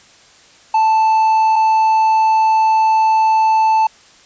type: tone pair in turn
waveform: triangle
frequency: 880 / 880 Hz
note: A5 / A5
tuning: 0 / 0 cents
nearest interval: unison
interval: 0 cents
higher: neither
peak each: -8 dBFS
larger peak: neither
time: 0.74-1.56 / 1.56-3.87 s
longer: second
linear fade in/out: 5 ms
effects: white hiss -46 dBFS RMS until 4.25 s + resampled to 16000 Hz